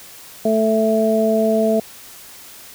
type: harmonic tone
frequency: 220 Hz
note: A3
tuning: in tune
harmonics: 1 / 2 / 3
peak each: -18 / -19 / -17 dBFS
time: 0.45-1.8 s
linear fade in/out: 5 ms
effects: white hiss -40 dBFS RMS until 2.74 s